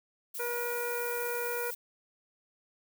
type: noise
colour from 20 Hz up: violet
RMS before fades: -39 dBFS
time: 0.34-1.75 s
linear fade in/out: 10 ms
type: harmonic tone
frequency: 480 Hz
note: B4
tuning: 49 cents flat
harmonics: 1 / 2 / 3 / 4 / 5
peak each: -34 / -41 / -39 / -47 / -43 dBFS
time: 0.39-1.71 s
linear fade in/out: 10 ms
effects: none